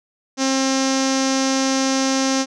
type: tone with low-pass filter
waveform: sawtooth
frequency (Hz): 266.6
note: C4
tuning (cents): +33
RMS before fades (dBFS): -19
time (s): 0.37-2.46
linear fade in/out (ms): 50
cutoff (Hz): 6000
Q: 4.9
effects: none